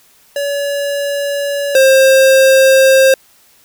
square tone pair in turn, 568 / 531.6 Hz, C#5 / C5, +42 / +27 cents, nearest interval minor second, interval 115 cents, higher first, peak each -16 / -6 dBFS, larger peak second, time 0.36-1.75 / 1.75-3.14 s, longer neither, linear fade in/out 2 ms, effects white hiss -49 dBFS RMS until 3.64 s

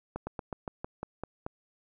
slowing click train, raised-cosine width 1 ms, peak -21 dBFS, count 9, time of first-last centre 0.16-1.465 s, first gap 110 ms, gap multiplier 1.11, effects none

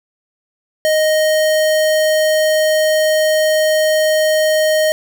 square tone, 622 Hz, D#5, 1 cent flat, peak -12 dBFS, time 0.85-4.92 s, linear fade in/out 0 ms, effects none

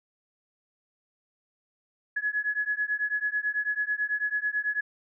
sine beating tone pair, 1687 / 1696.1 Hz, G#6 / G#6, +27 / +36 cents, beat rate 9.1 Hz, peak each -29 / -29 dBFS, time 2.16-4.81 s, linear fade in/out 10 ms, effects none

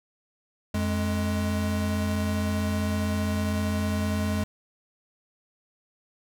square tone pair together, 88.44 / 210 Hz, F2 / G#3, +22 / +19 cents, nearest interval octave + minor third, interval 1497 cents, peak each -28 dBFS, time 0.74-4.44 s, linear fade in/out 5 ms, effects none

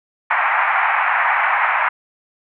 pink band-pass noise, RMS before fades -17 dBFS, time 0.3-1.89 s, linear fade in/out 10 ms, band 760 to 2300 Hz, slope 48 dB/octave, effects none

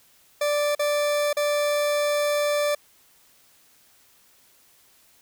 40% pulse tone with dropouts, 587 Hz, D5, 1 cent flat, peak -20 dBFS, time 0.41-2.75 s, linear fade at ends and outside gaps 5 ms, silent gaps 0.751-0.793 / 1.33-1.368 s, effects white hiss -58 dBFS RMS until 5.21 s

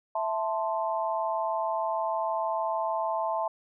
sine chord, A minor, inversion second, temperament equal, 659.3 / 880 / 1046.5 Hz, E5 / A5 / C6, 0 / 0 / 0 cents, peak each -30 / -30 / -33 dBFS, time 0.15-3.48 s, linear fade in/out 5 ms, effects none

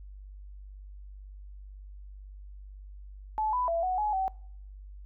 sine tone with pitch steps, 864 / 995 / 671 / 740 / 844 / 763 Hz, A5 / B5 / E5 / F#5 / G#5 / G5, -32 / +13 / +31 / 0 / +28 / -47 cents, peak -26 dBFS, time 3.38-4.28 s, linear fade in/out 0 ms, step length 150 ms, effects noise-tail reverb RT60 0.6 s tail -23 dB re dry + added 49 Hz sine -43 dBFS peak until 5.05 s

